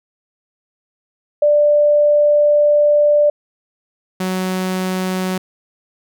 sine / sawtooth tone pair in turn, 590 / 185.84 Hz, D5 / F#3, +8 / +8 cents, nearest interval octave + minor sixth, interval 2000 cents, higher first, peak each -9 / -14 dBFS, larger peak first, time 1.42-3.3 / 4.2-5.38 s, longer first, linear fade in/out 5 ms, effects none

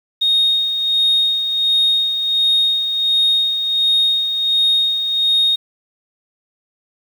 sine tone with tremolo, 3717 Hz, A#7, 6 cents flat, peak -10 dBFS, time 0.21-5.56 s, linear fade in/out 10 ms, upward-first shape sine, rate 1.4 Hz, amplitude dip 55%, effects tanh soft clip ceiling -7 dBFS + 7-bit

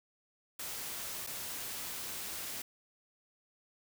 white noise with dropouts, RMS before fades -41 dBFS, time 0.59-2.62 s, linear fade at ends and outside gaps 5 ms, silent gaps 1.266-1.271 s, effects none

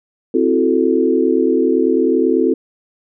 sine chord, F# half-diminished seventh, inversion second, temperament equal, 261.6 / 329.6 / 370 / 440 Hz, C4 / E4 / F#4 / A4, 0 / 0 / 0 / 0 cents, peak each -17 dBFS, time 0.34-2.54 s, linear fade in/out 5 ms, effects none

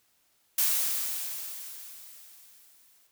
blue noise with exponential decay, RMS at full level -24 dBFS, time 0.58-3.07 s, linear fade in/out 5 ms, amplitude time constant 540 ms, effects white hiss -69 dBFS RMS until 3.11 s

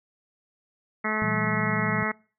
harmonic tone, 215.7 Hz, A3, 34 cents flat, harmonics 1 / 2 / 3 / 4 / 5 / 6 / 7 / 8 / 9 / 10, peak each -31 / -35 / -36 / -36 / -36 / -32 / -37 / -36 / -31 / -33 dBFS, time 1.04-2.12 s, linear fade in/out 10 ms
sine chord, E diminished, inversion second, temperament equal, 116.54 / 164.81 / 196 Hz, Bb2 / E3 / G3, 0 / 0 / 0 cents, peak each -32 dBFS, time 1.22-2.03 s, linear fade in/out 0 ms
effects noise-tail reverb RT60 0.4 s tail -24 dB re dry

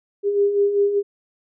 sine beating tone pair, 400 / 405.1 Hz, G4 / G#4, +35 / -43 cents, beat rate 5.1 Hz, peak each -24 / -16 dBFS, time 0.23-1.03 s, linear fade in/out 50 ms, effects none

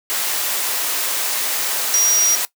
sine tone in noise, 5740 Hz, F8, 47 cents sharp, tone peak -11 dBFS, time 1.94-2.35 s, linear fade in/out 0 ms, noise white, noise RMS -21 dBFS, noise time 0.1-2.45 s, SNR +7 dB, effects noise-tail reverb RT60 0.1 s tail -18 dB re dry + high-pass 400 Hz 12 dB/octave

